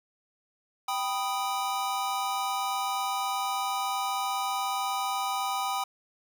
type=chord; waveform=square; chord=G augmented; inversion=none; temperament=equal; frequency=784 / 987.8 / 1244.5 Hz; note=G5 / B5 / D#6; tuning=0 / 0 / 0 cents; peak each=-32 / -34 / -34 dBFS; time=0.88-5.84 s; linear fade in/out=5 ms; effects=none